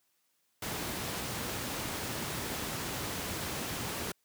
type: noise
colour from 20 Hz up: pink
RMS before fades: -36 dBFS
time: 0.62-4.12 s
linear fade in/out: 5 ms
effects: white hiss -75 dBFS RMS until 4.24 s + high-pass 80 Hz 12 dB/octave